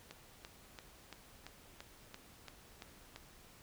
click train, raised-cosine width 0.2 ms, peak -30 dBFS, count 10, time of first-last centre 0.11-3.161 s, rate 2.95 Hz, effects pink hiss -60 dBFS RMS until 3.62 s

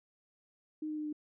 sine tone with pitch steps, 308.3 / 305.8 / 303.4 / 300.9 Hz, D#4 / D#4 / D#4 / D4, -16 / -30 / -44 / +42 cents, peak -35 dBFS, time 0.82-1.128 s, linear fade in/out 5 ms, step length 77 ms, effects none

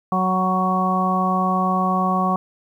harmonic tone with a mistuned harmonic, 185.7 Hz, F#3, 7 cents sharp, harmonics 1 / 2 / 3 / 4 / 5 / 6, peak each -21 / -31 / -30 / -23 / -31 / -21 dBFS, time 0.12-2.36 s, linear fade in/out 2 ms, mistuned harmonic 5, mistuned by +22 cents, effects 9-bit

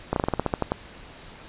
slowing click train, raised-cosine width 1 ms, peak -8 dBFS, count 11, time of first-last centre 0.13-0.719 s, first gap 32 ms, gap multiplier 1.13, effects pink hiss -45 dBFS RMS until 1.48 s + resampled to 8000 Hz

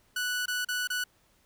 sawtooth tone with dropouts, 1480 Hz, F#6, in tune, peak -25 dBFS, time 0.16-1.04 s, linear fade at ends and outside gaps 5 ms, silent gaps 0.458-0.48 / 0.648-0.686 / 0.874-0.901 s, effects pink hiss -66 dBFS RMS until 1.45 s

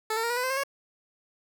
15% pulse tone with pitch steps, 437.2 / 452.1 / 467.5 / 483.4 / 499.9 / 516.9 / 534.5 / 552.7 Hz, A4 / A4 / A#4 / B4 / B4 / C5 / C5 / C#5, -11 / +47 / +5 / -37 / +21 / -21 / +37 / -5 cents, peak -20 dBFS, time 0.1-0.636 s, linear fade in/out 5 ms, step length 67 ms, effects none

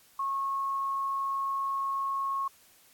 sine tone, 1093 Hz, C#6, 25 cents flat, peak -28 dBFS, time 0.19-2.48 s, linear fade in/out 5 ms, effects white hiss -60 dBFS RMS until 2.93 s + AAC 64 kbps

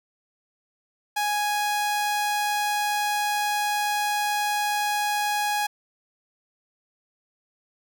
sawtooth tone, 830.6 Hz, G#5, in tune, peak -19 dBFS, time 1.16-5.67 s, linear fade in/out 10 ms, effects none

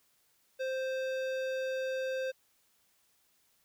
sine tone with hard clipping, 523.3 Hz, C5, in tune, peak -34 dBFS, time 0.59-2.32 s, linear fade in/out 20 ms, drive 15 dB, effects white hiss -71 dBFS RMS until 3.64 s

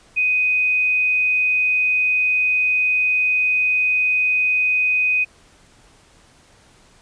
sine tone, 2500 Hz, D#7, 8 cents sharp, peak -15 dBFS, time 0.16-5.25 s, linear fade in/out 20 ms, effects pink hiss -52 dBFS RMS until 7.01 s + resampled to 22050 Hz

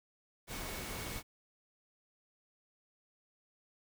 sine tone in noise, 2217 Hz, C#7, in tune, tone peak -52 dBFS, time 0.47-1.23 s, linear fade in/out 50 ms, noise pink, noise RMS -42 dBFS, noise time 0.47-1.23 s, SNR -13 dB, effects none

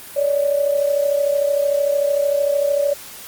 sine tone pair together, 566.7 / 600 Hz, C#5 / D5, +38 / +37 cents, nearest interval minor second, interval 99 cents, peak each -16 / -22 dBFS, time 0.16-2.94 s, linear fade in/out 10 ms, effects white hiss -37 dBFS RMS until 3.27 s + Opus 32 kbps

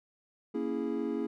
triangle chord, A# half-diminished seventh, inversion none, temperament equal, 233.1 / 277.2 / 329.6 / 415.3 Hz, A#3 / C#4 / E4 / G#4, 0 / 0 / 0 / 0 cents, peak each -34 dBFS, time 0.54-1.27 s, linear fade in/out 10 ms, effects none

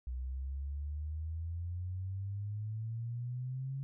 sine exponential sweep, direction up, 61.74 to 137.6 Hz, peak -36 dBFS, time 0.07-3.83 s, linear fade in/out 0 ms, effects none

